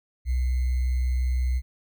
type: tone with sample-and-hold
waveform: sine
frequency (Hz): 62.9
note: B1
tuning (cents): +32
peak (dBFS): -21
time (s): 0.25-1.62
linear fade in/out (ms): 50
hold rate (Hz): 2100
effects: none